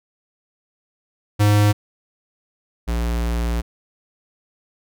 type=tone pair in turn; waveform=square; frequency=103.83 / 58.27 Hz; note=G#2 / A#1; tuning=0 / 0 cents; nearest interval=minor seventh; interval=1000 cents; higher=first; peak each=-13 / -20 dBFS; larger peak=first; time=1.39-1.73 / 2.87-3.62 s; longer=second; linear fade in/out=20 ms; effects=none